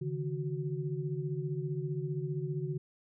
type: tone cluster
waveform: sine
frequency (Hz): 141.4 / 156.6 / 369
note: C#3 / D#3 / F#4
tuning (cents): +35 / +11 / -5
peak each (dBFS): -35 / -37 / -39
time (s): 0.01-2.78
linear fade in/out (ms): 10
effects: none